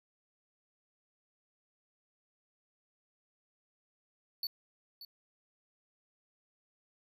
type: tone with echo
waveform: square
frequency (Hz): 4477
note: C#8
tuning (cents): +16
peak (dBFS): -34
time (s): 4.43-4.47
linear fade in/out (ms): 2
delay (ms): 580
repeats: 1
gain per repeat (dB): -13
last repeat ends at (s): 5.05
effects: none